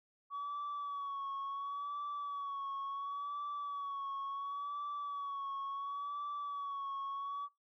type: tone with vibrato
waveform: sine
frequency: 1130 Hz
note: C#6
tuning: 33 cents sharp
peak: -36 dBFS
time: 0.3-7.49 s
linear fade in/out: 50 ms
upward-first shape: sine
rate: 0.71 Hz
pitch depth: 47 cents each way
effects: noise-tail reverb RT60 0.2 s tail -25 dB re dry + tanh soft clip ceiling -36 dBFS